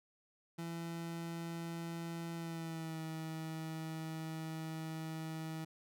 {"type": "tone with pitch glide", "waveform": "30% pulse", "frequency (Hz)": [167.4, 159.75], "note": ["E3", "D#3"], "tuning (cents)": [27, 46], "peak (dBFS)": -38, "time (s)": [0.58, 5.65], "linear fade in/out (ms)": 10, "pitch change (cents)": -81, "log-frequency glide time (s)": [2.35, 3.01], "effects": []}